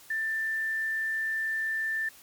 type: tone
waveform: sine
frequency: 1777 Hz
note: A6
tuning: 17 cents sharp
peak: -27 dBFS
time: 0.1-2.09 s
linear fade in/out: 5 ms
effects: white hiss -53 dBFS RMS until 2.22 s + MP3 96 kbps